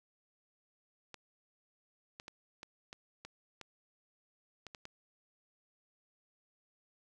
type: clicks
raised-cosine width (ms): 0.2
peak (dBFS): -29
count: 10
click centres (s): 1.143 / 2.199 / 2.281 / 2.631 / 2.929 / 3.25 / 3.613 / 4.667 / 4.748 / 4.854
effects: none